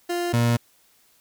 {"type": "tone pair in turn", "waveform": "30% pulse", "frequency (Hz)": [349.2, 118.33], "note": ["F4", "A#2"], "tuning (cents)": [0, 26], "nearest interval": "octave + perfect fifth", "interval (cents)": 1874, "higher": "first", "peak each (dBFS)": [-21, -15], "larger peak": "second", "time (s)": [[0.09, 0.33], [0.33, 0.57]], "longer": "neither", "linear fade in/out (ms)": 10, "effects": ["white hiss -60 dBFS RMS until 1.2 s"]}